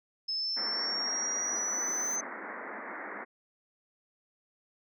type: exponential sweep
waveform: sine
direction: up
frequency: 5200 to 6200 Hz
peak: -30 dBFS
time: 0.28-2.21 s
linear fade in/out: 10 ms
type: band-pass noise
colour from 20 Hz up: white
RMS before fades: -41 dBFS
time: 0.56-3.25 s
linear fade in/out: 20 ms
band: 200 to 2100 Hz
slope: 96 dB/octave
type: noise with exponential growth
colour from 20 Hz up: blue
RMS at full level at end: -50 dBFS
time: 0.64-2.16 s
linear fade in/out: 2 ms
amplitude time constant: 330 ms
effects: none